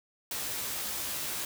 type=noise with comb filter; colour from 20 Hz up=white; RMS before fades=-35 dBFS; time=0.31-1.45 s; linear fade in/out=2 ms; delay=15 ms; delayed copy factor=+0.6; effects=none